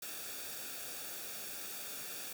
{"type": "noise with comb filter", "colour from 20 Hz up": "white", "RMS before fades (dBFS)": -44, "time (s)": [0.02, 2.33], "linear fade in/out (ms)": 5, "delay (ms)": 0.98, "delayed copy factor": -0.6, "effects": []}